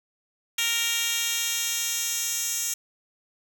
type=tone with high-pass filter sweep; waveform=10% pulse; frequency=464.7 Hz; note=A#4; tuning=5 cents flat; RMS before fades=-27 dBFS; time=0.58-2.74 s; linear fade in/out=5 ms; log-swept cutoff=3200 to 6000 Hz; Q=1.4; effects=none